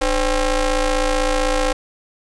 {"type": "ring-modulated tone", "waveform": "sawtooth", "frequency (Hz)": 270.9, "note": "C#4", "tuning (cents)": -40, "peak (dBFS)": -9, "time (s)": [0.01, 1.73], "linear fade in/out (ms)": 10, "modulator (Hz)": 243, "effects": ["resampled to 22050 Hz", "7-bit"]}